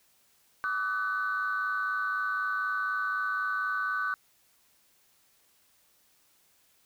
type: tone cluster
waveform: sine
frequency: 1159 / 1263 / 1504 Hz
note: D6 / D#6 / F#6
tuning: -23 / +26 / +28 cents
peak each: -32 / -36 / -29 dBFS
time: 0.64-4.14 s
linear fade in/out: 0 ms
effects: tanh soft clip ceiling -21 dBFS + white hiss -66 dBFS RMS until 6.85 s